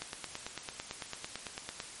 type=click train; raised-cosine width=0.2 ms; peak=-20 dBFS; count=17; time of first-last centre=0.02-1.802 s; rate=8.98 Hz; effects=white hiss -47 dBFS RMS until 2 s + MP3 48 kbps